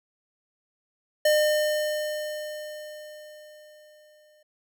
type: tone with exponential decay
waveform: square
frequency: 606 Hz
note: D#5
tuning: 46 cents flat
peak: -18 dBFS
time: 1.25-4.43 s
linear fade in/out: 5 ms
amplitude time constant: 690 ms
effects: none